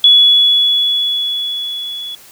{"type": "tone with level ramp", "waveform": "sine", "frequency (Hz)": 3394, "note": "G#7", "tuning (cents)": 37, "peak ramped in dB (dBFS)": [-3, -23], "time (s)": [0.04, 2.15], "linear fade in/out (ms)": 2, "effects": ["white hiss -41 dBFS RMS until 2.31 s"]}